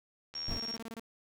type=click train; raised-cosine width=0.2 ms; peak=-31 dBFS; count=35; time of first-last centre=0.34-0.778 s; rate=77.6 Hz
type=tone; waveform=sine; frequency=5560 Hz; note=F8; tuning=9 cents flat; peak=-36 dBFS; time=0.35-0.76 s; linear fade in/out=5 ms
type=noise; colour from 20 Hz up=brown; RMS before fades=-37 dBFS; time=0.48-0.58 s; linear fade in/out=2 ms
type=tone bursts; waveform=sawtooth; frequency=227.1 Hz; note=A#3; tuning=45 cents flat; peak=-37 dBFS; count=9; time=0.51-0.996 s; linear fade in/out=0 ms; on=30 ms; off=27 ms
effects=none